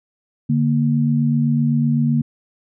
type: tone pair together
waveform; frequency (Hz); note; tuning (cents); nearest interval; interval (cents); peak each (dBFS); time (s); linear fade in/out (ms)
sine; 145.83 / 233.7; D3 / A#3; -12 / +5; minor sixth; 817; -17; 0.49-2.22; 10
effects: none